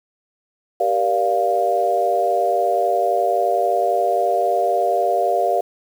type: chord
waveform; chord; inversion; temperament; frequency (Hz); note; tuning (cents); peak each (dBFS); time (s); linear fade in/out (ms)
sine; G minor seventh; none; equal with one note detuned; 392 / 475.7 / 587.3 / 698.5; G4 / Bb4 / D5 / F5; 0 / +35 / 0 / 0; -24 / -23 / -22 / -18; 0.8-5.61; 5
effects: 7-bit